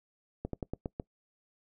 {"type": "slowing click train", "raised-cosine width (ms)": 2, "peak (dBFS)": -21, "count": 6, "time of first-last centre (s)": [0.45, 0.999], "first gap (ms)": 83, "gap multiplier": 1.14, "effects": ["noise-tail reverb RT60 0.1 s tail -23 dB re dry"]}